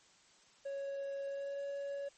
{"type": "tone with pitch glide", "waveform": "triangle", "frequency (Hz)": [554, 561.1], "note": ["C#5", "C#5"], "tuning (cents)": [-1, 21], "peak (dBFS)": -36, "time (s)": [0.65, 2.09], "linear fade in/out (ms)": 10, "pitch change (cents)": 22, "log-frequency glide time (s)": [1.27, 1.61], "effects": ["white hiss -65 dBFS RMS until 2.17 s", "MP3 32 kbps"]}